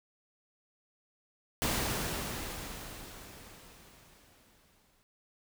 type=noise with exponential decay; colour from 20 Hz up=pink; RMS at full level=-30 dBFS; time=1.62-5.03 s; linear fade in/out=0 ms; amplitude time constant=740 ms; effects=none